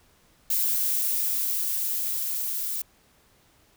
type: noise with level ramp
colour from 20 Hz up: violet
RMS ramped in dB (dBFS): -24 to -30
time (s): 0.5-2.82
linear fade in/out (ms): 5
effects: pink hiss -61 dBFS RMS until 3.76 s